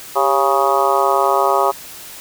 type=harmonic tone with a mistuned harmonic; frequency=138.4 Hz; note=C#3; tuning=2 cents flat; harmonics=3 / 4 / 5 / 6 / 7 / 8 / 9; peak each=-20 / -20 / -20 / -20 / -20 / -20 / -20 dBFS; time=0.15-1.72 s; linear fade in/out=20 ms; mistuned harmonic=3; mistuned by=-78 cents; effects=white hiss -35 dBFS RMS until 2.2 s